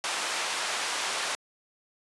pink band-pass noise, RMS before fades -31 dBFS, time 0.04-1.35 s, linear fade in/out 0 ms, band 810 to 8600 Hz, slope 12 dB/octave, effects resampled to 24000 Hz

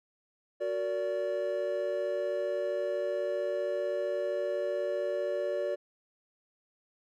triangle chord, Gb augmented, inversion none, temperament just, 370 / 462.5 / 578.1 Hz, Gb4 / Bb4 / D5, 0 / -14 / -27 cents, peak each -34 / -35 / -29 dBFS, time 0.6-5.76 s, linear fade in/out 20 ms, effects none

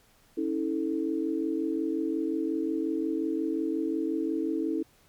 sine chord, A major, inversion first, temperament equal with one note detuned, 277.2 / 322.8 / 440 Hz, C#4 / E4 / A4, 0 / -36 / 0 cents, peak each -32 / -28 / -34 dBFS, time 0.37-4.83 s, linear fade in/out 10 ms, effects pink hiss -62 dBFS RMS until 5.08 s + MP3 96 kbps

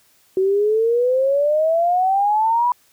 sine exponential sweep, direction up, 373.3 to 991 Hz, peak -14 dBFS, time 0.37-2.72 s, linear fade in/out 2 ms, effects white hiss -57 dBFS RMS until 2.92 s

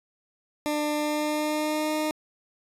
20% pulse tone with pitch glide, 298.7 to 307.3 Hz, D4 to D#4, +29 to -21 cents, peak -20 dBFS, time 0.66-2.11 s, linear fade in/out 0 ms, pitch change +50 cents, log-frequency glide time 0.97-1.92 s, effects resampled to 32000 Hz

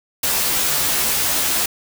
white noise with comb filter, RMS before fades -19 dBFS, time 0.23-1.66 s, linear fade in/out 5 ms, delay 14 ms, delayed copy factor +0.8, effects none

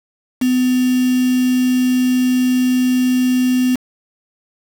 sine tone with quantisation, 252.7 Hz, B3, 40 cents sharp, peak -12 dBFS, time 0.41-3.76 s, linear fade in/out 10 ms, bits 4, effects none

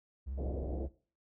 triangle tone with vibrato, 66.8 Hz, C2, 36 cents sharp, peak -35 dBFS, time 0.26-0.89 s, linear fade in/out 20 ms, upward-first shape sine, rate 19 Hz, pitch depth 130 cents each way
white low-pass noise, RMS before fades -41 dBFS, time 0.37-0.87 s, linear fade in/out 20 ms, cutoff 630 Hz, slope 48 dB/octave
effects noise-tail reverb RT60 0.4 s tail -18 dB re dry

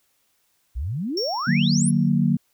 sine exponential sweep, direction up, 54 to 11175 Hz, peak -24 dBFS, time 0.75-1.91 s, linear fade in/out 20 ms
triangle tone with exponential decay, 5500 Hz, F8, 27 cents flat, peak -22 dBFS, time 1.17-2.09 s, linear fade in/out 5 ms, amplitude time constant 200 ms
sine chord, D augmented, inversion none, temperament equal with one note detuned, 150.7 / 185 / 233.1 Hz, D3 / F#3 / A#3, +45 / 0 / 0 cents, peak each -21 dBFS, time 1.47-2.37 s, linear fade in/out 10 ms
effects white hiss -67 dBFS RMS until 2.53 s

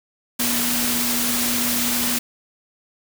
sine tone in noise, 241 Hz, B3, 42 cents flat, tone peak -26 dBFS, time 0.39-2.19 s, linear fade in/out 10 ms, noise white, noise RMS -22 dBFS, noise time 0.39-2.19 s, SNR -7 dB, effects none

